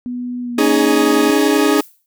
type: tone with pitch glide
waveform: sine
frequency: 246.2 to 234 Hz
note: B3 to A#3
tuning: -5 to +7 cents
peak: -21 dBFS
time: 0.06-1.3 s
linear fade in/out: 0 ms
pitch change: -88 cents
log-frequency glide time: 0.42-0.65 s
type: chord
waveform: 40% pulse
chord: C# suspended second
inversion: none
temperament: equal with one note detuned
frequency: 280.6 / 311.1 / 415.3 Hz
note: C#4 / D#4 / G#4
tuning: +21 / 0 / 0 cents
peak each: -15 dBFS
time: 0.58-1.81 s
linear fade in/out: 5 ms
type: noise with exponential decay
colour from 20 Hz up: violet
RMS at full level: -30 dBFS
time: 1.78-2.06 s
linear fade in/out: 0 ms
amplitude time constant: 59 ms
effects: none